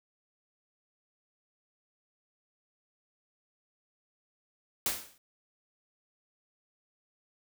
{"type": "noise with exponential decay", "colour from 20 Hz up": "white", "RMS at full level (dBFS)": -27, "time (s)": [4.86, 5.18], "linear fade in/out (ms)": 2, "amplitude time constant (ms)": 68, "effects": []}